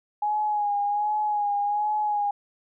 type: tone with vibrato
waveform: sine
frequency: 830.6 Hz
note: G#5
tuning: in tune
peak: -22 dBFS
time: 0.22-2.31 s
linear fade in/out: 5 ms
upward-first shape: sine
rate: 1.3 Hz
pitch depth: 36 cents each way
effects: none